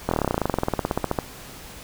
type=slowing click train; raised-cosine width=1 ms; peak=-7 dBFS; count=26; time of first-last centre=0.09-1.188 s; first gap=23 ms; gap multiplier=1.05; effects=pink hiss -41 dBFS RMS until 1.83 s